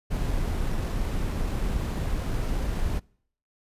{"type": "noise with sample-and-hold", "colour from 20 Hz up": "brown", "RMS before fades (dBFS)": -27, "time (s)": [0.1, 3], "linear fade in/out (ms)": 20, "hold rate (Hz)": 11025, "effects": ["noise-tail reverb RT60 0.6 s tail -26 dB re dry", "resampled to 32000 Hz"]}